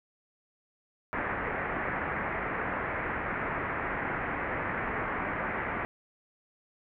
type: low-pass noise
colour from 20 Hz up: white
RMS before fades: -33 dBFS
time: 1.13-5.85 s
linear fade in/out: 0 ms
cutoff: 2100 Hz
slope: 48 dB/octave
effects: none